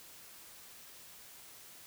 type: silence
effects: white hiss -54 dBFS RMS until 1.86 s